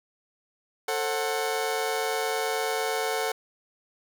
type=chord; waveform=sawtooth; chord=F# diminished; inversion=first; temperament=just; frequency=444 / 532.8 / 740 Hz; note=A4 / C5 / F#5; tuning=+16 / +31 / 0 cents; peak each=-25 / -29 / -27 dBFS; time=0.88-3.32 s; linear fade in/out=5 ms; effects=none